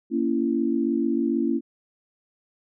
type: chord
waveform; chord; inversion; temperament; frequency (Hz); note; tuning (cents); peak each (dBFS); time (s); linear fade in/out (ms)
sine; A# diminished; none; just; 233.1 / 279.7 / 335.6; A#3 / C#4 / E4; 0 / +16 / +31; -25; 0.1-1.61; 50
effects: none